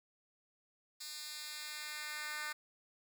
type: tone with high-pass filter sweep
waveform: 10% pulse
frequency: 301.6 Hz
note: D4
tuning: 46 cents sharp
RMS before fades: -44 dBFS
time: 1-2.53 s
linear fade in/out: 10 ms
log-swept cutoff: 4400 to 1600 Hz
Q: 1.3
effects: none